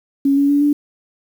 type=tone with pitch steps; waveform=sine; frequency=277.2 / 281.9 / 286.6 / 291.5 Hz; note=C#4 / C#4 / D4 / D4; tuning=0 / +29 / -42 / -13 cents; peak=-11 dBFS; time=0.25-0.73 s; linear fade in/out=5 ms; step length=120 ms; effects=7-bit